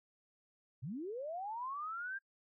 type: linear sweep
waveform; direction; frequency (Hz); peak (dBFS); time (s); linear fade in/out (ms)
sine; up; 107.1 to 1615; -39; 0.82-2.19; 20
effects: noise-tail reverb RT60 0.1 s tail -21 dB re dry